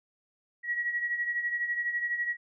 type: beating tone pair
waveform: sine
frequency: 1914 / 1926 Hz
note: A#6 / B6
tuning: +45 / -44 cents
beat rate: 12 Hz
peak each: -29 / -36 dBFS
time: 0.63-2.37 s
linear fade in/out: 50 ms
effects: none